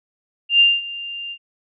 sine tone with ADSR envelope, 2794 Hz, F7, in tune, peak -8 dBFS, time 0.49-1.38 s, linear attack 110 ms, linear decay 210 ms, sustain -19 dB, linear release 66 ms, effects none

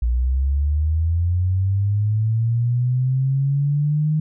sine linear sweep, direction up, 57.8 to 155.56 Hz, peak -16 dBFS, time 0.02-4.2 s, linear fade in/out 5 ms, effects none

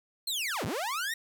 sawtooth linear two-way sweep, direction down then up, 4279 to 76.7 to 1917 Hz, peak -27 dBFS, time 0.27-1.14 s, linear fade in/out 5 ms, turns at 0.65 s, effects 10-bit

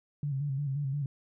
sine tone with vibrato, 140 Hz, C#3, 18 cents sharp, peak -29 dBFS, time 0.23-1.06 s, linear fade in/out 2 ms, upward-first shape square, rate 5.7 Hz, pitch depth 66 cents each way, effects none

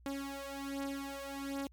sawtooth beating tone pair, 275.8 / 277.1 Hz, C#4 / C#4, -9 / -1 cents, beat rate 1.3 Hz, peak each -37 / -38 dBFS, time 0.06-1.67 s, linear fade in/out 0 ms, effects added 60 Hz sine -57 dBFS peak until 1.72 s + MP3 96 kbps

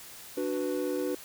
triangle chord, B minor, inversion first, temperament equal, 293.7 / 370 / 493.9 Hz, D4 / F#4 / B4, 0 / 0 / 0 cents, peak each -31 dBFS, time 0.37-1.15 s, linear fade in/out 5 ms, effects white hiss -47 dBFS RMS until 1.24 s

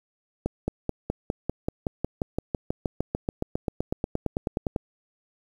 accelerating click train, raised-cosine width 2 ms, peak -12 dBFS, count 30, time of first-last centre 0.46-4.762 s, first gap 220 ms, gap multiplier 0.97, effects 8-bit

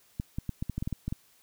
clicks, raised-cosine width 5 ms, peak -19 dBFS, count 11, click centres 0.199 / 0.385 / 0.493 / 0.625 / 0.697 / 0.78 / 0.825 / 0.875 / 0.927 / 1.08 / 1.125 s, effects white hiss -63 dBFS RMS until 1.42 s

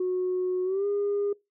sine tone with pitch glide, 366.3 to 406.4 Hz, F#4 to G#4, -17 to -38 cents, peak -23 dBFS, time 0-1.33 s, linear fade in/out 5 ms, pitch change +179 cents, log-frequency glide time 0.64-0.86 s, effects noise-tail reverb RT60 0.2 s tail -23 dB re dry + tanh soft clip ceiling -21 dBFS

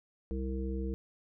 harmonic tone, 65.4 Hz, C2, in tune, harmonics 1 / 3 / 5 / 7, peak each -34 / -39 / -41 / -42 dBFS, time 0.31-0.94 s, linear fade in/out 0 ms, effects none

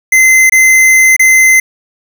square tone with dropouts, 2062 Hz, C7, 26 cents flat, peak -4 dBFS, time 0.12-1.6 s, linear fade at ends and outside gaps 5 ms, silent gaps 0.497-0.521 / 1.165-1.194 s, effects none

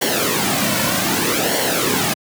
pink noise with flanger, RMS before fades -18 dBFS, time 0.01-2.14 s, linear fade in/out 10 ms, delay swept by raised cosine 0.79 to 2.49 ms, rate 0.64 Hz, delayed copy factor -0.65, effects high-pass 150 Hz 12 dB/octave

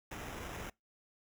pink noise with sample-and-hold, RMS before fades -44 dBFS, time 0.11-0.7 s, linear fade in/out 5 ms, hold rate 4410 Hz, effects noise-tail reverb RT60 0.2 s tail -25 dB re dry

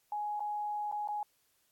sine tone with dropouts, 835 Hz, G#5, 9 cents sharp, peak -33 dBFS, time 0.12-1.23 s, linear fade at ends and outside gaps 2 ms, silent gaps 0.396-0.404 / 0.915-0.924 / 1.076-1.086 s, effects white hiss -73 dBFS RMS until 1.71 s + AAC 64 kbps

